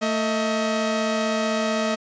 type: tone pair together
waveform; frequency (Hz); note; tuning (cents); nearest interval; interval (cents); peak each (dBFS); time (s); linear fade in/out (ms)
sawtooth; 223.5 / 634.7; A3 / D#5; +27 / +34; octave + tritone; 1807; -20; 0.01-1.96; 20
effects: resampled to 16000 Hz